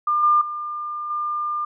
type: tone with level steps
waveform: sine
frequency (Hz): 1200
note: D6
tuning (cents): +37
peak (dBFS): -17 / -13 / -26 / -22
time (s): 0.07-1.65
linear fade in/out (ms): 5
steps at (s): 0.23 / 0.41 / 1.1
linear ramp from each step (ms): 5
effects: none